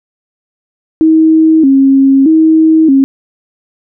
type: tone with vibrato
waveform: sine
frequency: 293.7 Hz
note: D4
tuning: in tune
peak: -3 dBFS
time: 1.01-3.04 s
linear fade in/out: 0 ms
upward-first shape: square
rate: 0.8 Hz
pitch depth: 140 cents each way
effects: none